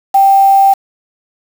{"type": "tone with quantisation", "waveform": "sine", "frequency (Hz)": 784, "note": "G5", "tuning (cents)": 0, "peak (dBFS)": -4, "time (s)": [0.14, 0.74], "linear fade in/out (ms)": 10, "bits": 4, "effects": []}